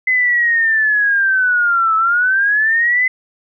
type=linear two-way sweep; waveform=sine; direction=down then up; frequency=2041 to 1300 to 2041 Hz; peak=-11 dBFS; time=0.07-3.08 s; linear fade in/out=5 ms; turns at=1.96 s; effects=none